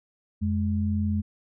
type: tone pair together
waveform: sine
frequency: 88.3 / 209.8 Hz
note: F2 / G#3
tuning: +20 / +18 cents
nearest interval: octave + minor third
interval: 1498 cents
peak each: -25 / -26 dBFS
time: 0.41-1.22 s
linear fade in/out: 20 ms
effects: none